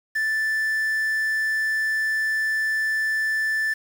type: tone with quantisation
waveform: triangle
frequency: 1760 Hz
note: A6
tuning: in tune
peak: -19 dBFS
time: 0.15-3.74 s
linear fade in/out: 10 ms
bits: 7
effects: none